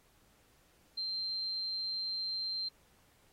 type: tone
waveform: sine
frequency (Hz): 4146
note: C8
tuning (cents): -17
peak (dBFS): -34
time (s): 0.97-2.69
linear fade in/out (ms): 10
effects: pink hiss -68 dBFS RMS until 3.32 s + AAC 48 kbps